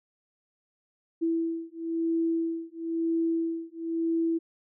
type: beating tone pair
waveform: sine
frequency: 329.6 / 330.6 Hz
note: E4 / E4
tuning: 0 / +5 cents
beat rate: 1 Hz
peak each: -29 dBFS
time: 1.21-4.39 s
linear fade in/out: 20 ms
effects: none